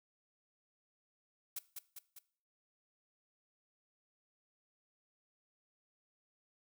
blue noise with echo, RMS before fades -41 dBFS, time 1.56-1.59 s, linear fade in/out 5 ms, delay 200 ms, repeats 3, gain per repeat -4 dB, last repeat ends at 2.19 s, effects noise-tail reverb RT60 0.5 s tail -19 dB re dry

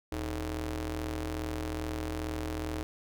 sawtooth ring-modulated tone, 116.54 Hz, A#2, in tune, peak -26 dBFS, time 0.12-2.83 s, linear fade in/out 0 ms, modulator 196 Hz, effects none

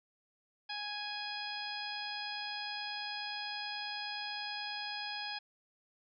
harmonic tone, 830.6 Hz, G#5, in tune, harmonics 1 / 2 / 3 / 4 / 5 / 6, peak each -44 / -45 / -46 / -45 / -48 / -44 dBFS, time 0.69-5.39 s, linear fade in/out 10 ms, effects none

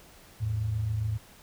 sine tone pair together, 81.73 / 109.1 Hz, E2 / A2, -14 / -14 cents, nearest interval perfect fourth, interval 500 cents, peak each -35 / -27 dBFS, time 0.4-1.18 s, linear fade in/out 20 ms, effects pink hiss -54 dBFS RMS until 1.42 s

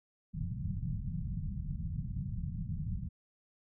white low-pass noise, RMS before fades -37 dBFS, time 0.33-3.09 s, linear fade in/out 20 ms, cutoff 180 Hz, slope 48 dB/octave, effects none

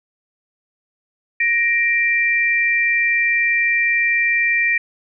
sine tone pair together, 1872 / 2359 Hz, A#6 / D7, +7 / +7 cents, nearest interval major third, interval 400 cents, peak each -17 dBFS, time 1.4-4.78 s, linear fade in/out 5 ms, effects none

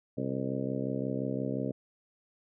harmonic tone with a mistuned harmonic, 65.7 Hz, C2, 8 cents sharp, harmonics 2 / 3 / 4 / 5 / 6 / 7 / 8 / 9, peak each -37 / -37 / -35 / -41 / -42 / -39 / -41 / -42 dBFS, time 0.17-1.72 s, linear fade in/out 10 ms, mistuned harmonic 9, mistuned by +45 cents, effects none

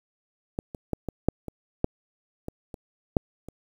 clicks, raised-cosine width 2 ms, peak -15 / -23 / -13 / -17 / -6 / -21 / -8 / -20 / -24 / -6 / -26 dBFS, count 11, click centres 0.589 / 0.748 / 0.933 / 1.087 / 1.286 / 1.483 / 1.844 / 2.484 / 2.742 / 3.168 / 3.486 s, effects 8-bit

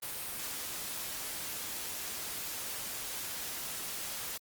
white noise, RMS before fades -39 dBFS, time 0.02-4.38 s, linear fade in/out 10 ms, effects Opus 32 kbps

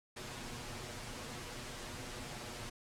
pink noise with comb filter, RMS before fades -45 dBFS, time 0.16-2.7 s, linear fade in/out 10 ms, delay 8.3 ms, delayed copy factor +0.7, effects low-pass 9000 Hz 12 dB/octave

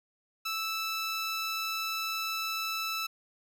15% pulse tone, 1317 Hz, E6, 2 cents flat, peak -25 dBFS, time 0.45-3.07 s, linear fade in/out 10 ms, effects none

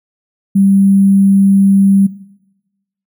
sine tone with sample-and-hold, 196 Hz, G3, in tune, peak -6 dBFS, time 0.55-2.07 s, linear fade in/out 10 ms, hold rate 11025 Hz, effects noise-tail reverb RT60 1.0 s tail -19 dB re dry

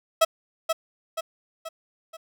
30% pulse tone with echo, 650 Hz, E5, 24 cents flat, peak -12 dBFS, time 0.21-0.25 s, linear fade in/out 10 ms, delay 480 ms, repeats 4, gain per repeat -6 dB, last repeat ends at 2.17 s, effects none

